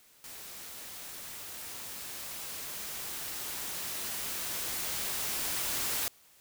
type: noise with level ramp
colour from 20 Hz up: white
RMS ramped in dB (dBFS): -46 to -32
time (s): 0.24-6.08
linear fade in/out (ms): 0
effects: white hiss -61 dBFS RMS until 6.4 s